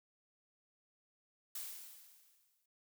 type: noise with exponential decay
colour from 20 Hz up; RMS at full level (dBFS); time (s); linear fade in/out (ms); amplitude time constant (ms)
blue; -42; 1.55-2.66; 5; 240
effects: none